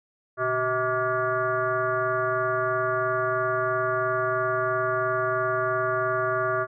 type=tone with frequency modulation; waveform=sine; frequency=902 Hz; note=A5; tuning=43 cents sharp; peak=-22 dBFS; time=0.37-6.67 s; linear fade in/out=50 ms; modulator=261 Hz; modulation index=2.3; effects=none